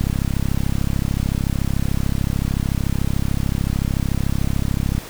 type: click train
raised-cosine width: 5 ms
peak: -8 dBFS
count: 168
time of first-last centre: 0.01-4.98 s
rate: 33.6 Hz
effects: pink hiss -36 dBFS RMS until 5.09 s